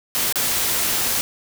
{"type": "noise with dropouts", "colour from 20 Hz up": "white", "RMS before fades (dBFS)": -21, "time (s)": [0.15, 1.21], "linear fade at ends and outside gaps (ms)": 0, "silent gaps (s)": [0.325, 0.357], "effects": []}